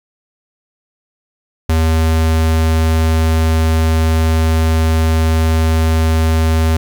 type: tone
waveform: square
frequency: 80.4 Hz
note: E2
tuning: 43 cents flat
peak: -11 dBFS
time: 1.69-6.77 s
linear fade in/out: 5 ms
effects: 8-bit